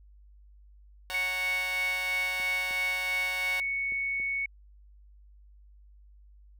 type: chord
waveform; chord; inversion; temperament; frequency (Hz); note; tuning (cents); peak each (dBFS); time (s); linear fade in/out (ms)
10% pulse; F# major; second; just; 555 / 740 / 925; C#5 / F#5 / A#5; +2 / 0 / -14; -33 / -30 / -33; 1.1-3.6; 0
type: tone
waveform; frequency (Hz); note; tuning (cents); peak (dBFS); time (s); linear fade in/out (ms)
sine; 2217; C#7; 0; -28; 1.14-4.46; 5
type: clicks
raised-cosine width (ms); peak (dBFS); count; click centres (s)
2; -37; 4; 2.4 / 2.709 / 3.922 / 4.2
effects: added 50 Hz sine -52 dBFS peak until 6.59 s